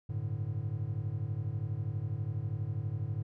triangle chord, G suspended second, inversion none, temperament just, 98 / 110.25 / 147 Hz, G2 / A2 / D3, 0 / +4 / +2 cents, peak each -36 / -33 / -37 dBFS, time 0.09-3.23 s, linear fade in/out 10 ms, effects none

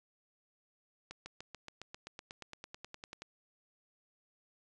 accelerating click train, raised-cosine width 0.2 ms, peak -28 dBFS, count 19, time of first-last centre 1.11-3.22 s, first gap 150 ms, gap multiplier 0.97, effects resampled to 24000 Hz

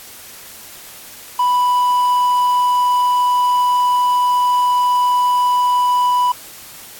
triangle tone, 987.8 Hz, B5, in tune, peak -10 dBFS, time 1.39-6.32 s, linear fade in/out 5 ms, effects white hiss -37 dBFS RMS until 6.99 s + AAC 64 kbps

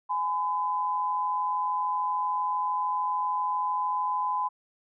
sine tone pair together, 837 / 1010.1 Hz, G#5 / B5, +13 / +39 cents, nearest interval minor third, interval 326 cents, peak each -32 / -26 dBFS, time 0.09-4.49 s, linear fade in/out 20 ms, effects none

